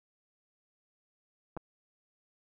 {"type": "clicks", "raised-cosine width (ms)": 1, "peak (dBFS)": -26, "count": 2, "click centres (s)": [1.567, 1.573], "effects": []}